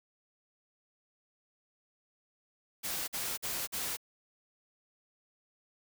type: noise bursts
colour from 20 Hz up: white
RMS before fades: -36 dBFS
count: 4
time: 2.83-3.971 s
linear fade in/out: 20 ms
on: 250 ms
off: 47 ms
effects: none